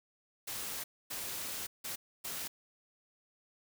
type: noise bursts at uneven times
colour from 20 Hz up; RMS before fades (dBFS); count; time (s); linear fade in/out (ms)
white; -40; 4; 0.47-0.84 / 1.1-1.67 / 1.84-1.96 / 2.24-2.48; 10
effects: none

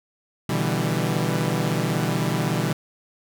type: chord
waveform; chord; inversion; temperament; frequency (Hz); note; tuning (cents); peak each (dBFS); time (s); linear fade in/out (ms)
sawtooth; E minor seventh; second; equal with one note detuned; 123.47 / 148.62 / 164.81 / 196; B2 / D3 / E3 / G3; 0 / +21 / 0 / 0; -23 / -23 / -22 / -24; 0.49-2.73; 5
effects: none

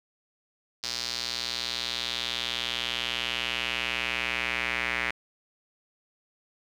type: tone with band-pass filter sweep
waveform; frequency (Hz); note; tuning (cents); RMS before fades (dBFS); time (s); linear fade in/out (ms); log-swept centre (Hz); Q
square; 60; B1; -49; -31; 0.83-5.11; 5; 4800 to 2100; 3.3
effects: none

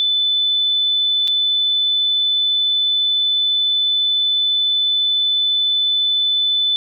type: tone with dropouts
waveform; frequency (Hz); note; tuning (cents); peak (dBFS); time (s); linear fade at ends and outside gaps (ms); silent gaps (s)
sine; 3506; A7; -7; -14; 0-6.76; 0; 1.275-1.28
effects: none

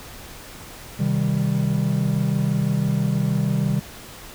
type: chord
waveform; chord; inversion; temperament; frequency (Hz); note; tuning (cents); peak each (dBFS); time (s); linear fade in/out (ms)
triangle; C minor; none; just; 130.81 / 156.98 / 196.22; C3 / Eb3 / G3; 0 / +16 / +2; -21; 0.99-3.8; 10
effects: pink hiss -40 dBFS RMS until 4.34 s

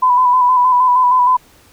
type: tone with vibrato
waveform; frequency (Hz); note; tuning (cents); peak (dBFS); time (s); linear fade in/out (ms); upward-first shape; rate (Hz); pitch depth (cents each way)
sine; 999; B5; +20; -8; 0.02-1.37; 10; square; 6.4; 28
effects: pink hiss -48 dBFS RMS until 1.72 s

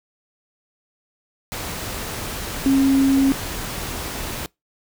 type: tone in noise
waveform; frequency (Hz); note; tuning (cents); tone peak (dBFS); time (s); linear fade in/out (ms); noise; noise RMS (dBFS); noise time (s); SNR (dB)
sine; 270.9; C#4; -40; -13; 2.66-3.32; 0; pink; -29; 1.52-4.46; +13
effects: noise-tail reverb RT60 0.2 s tail -25 dB re dry

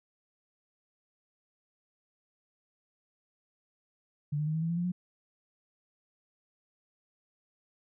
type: tone with pitch steps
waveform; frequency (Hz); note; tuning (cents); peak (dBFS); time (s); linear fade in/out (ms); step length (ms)
sine; 146.83 / 151.13 / 155.56 / 160.12 / 164.81 / 169.64 / 174.61 / 179.73; D3 / D3 / D#3 / D#3 / E3 / E3 / F3 / F3; 0 / +50 / 0 / +50 / 0 / +50 / 0 / +50; -28; 4.32-4.92; 10; 75
effects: none

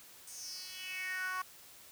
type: tone with high-pass filter sweep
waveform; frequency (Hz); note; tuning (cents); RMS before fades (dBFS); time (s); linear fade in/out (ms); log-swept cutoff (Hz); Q
10% pulse; 371.2; F#4; +6; -41; 0.27-1.42; 5; 7800 to 1100; 4.8
effects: white hiss -56 dBFS RMS until 1.91 s

